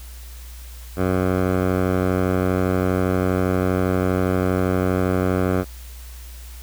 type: tone with low-pass filter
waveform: 10% pulse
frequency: 92.5 Hz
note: F#2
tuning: in tune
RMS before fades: -20 dBFS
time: 0.96-5.65 s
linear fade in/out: 50 ms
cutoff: 1400 Hz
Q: 0.91
effects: added 60 Hz sine -35 dBFS peak until 6.62 s + white hiss -45 dBFS RMS until 6.62 s